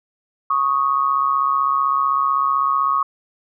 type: tone pair together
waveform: sine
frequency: 1108.7 / 1244.5 Hz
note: C#6 / D#6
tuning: 0 / 0 cents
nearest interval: major second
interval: 200 cents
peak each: -17 / -20 dBFS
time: 0.5-3.03 s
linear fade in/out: 5 ms
effects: none